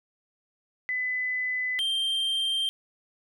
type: tone pair in turn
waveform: sine / triangle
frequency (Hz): 2007 / 3162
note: B6 / G7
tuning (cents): +27 / +14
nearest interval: minor sixth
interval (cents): 787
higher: second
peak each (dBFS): -26 / -23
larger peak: second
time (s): 0.89-1.79 / 1.79-2.69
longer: neither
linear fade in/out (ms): 0
effects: none